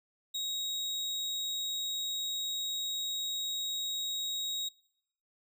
35% pulse tone, 3788 Hz, A#7, 27 cents sharp, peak -31 dBFS, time 0.34-4.69 s, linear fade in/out 10 ms, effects noise-tail reverb RT60 0.8 s tail -23 dB re dry

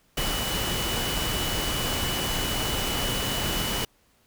sine tone in noise, 2960 Hz, F#7, in tune, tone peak -32 dBFS, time 0.17-3.85 s, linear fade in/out 5 ms, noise pink, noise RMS -28 dBFS, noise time 0.17-3.85 s, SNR -7 dB, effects pink hiss -64 dBFS RMS until 4.26 s

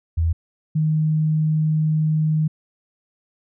sine tone pair in turn, 82.41 / 155.57 Hz, E2 / D#3, 0 / 0 cents, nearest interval major seventh, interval 1100 cents, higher second, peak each -16 dBFS, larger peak neither, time 0.17-0.33 / 0.75-2.48 s, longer second, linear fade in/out 10 ms, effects none

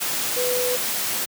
sine tone in noise, 496.9 Hz, B4, 11 cents sharp, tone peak -22 dBFS, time 0.36-0.77 s, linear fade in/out 20 ms, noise white, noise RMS -25 dBFS, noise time 0-1.26 s, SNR 0 dB, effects high-pass 150 Hz 12 dB/octave

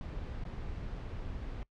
brown noise with dropouts, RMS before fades -40 dBFS, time 0.01-1.63 s, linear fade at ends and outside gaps 1 ms, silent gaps 0.438-0.451 s, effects noise-tail reverb RT60 0.1 s tail -22 dB re dry + low-pass 4000 Hz 12 dB/octave

